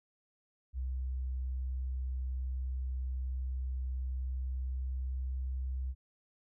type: tone with pitch glide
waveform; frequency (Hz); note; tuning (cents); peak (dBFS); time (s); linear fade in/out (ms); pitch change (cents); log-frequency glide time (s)
sine; 64.2 to 64.8; C2 to C2; -32 to -16; -33; 0.73-5.95; 50; +16; 4.07-5.71
effects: none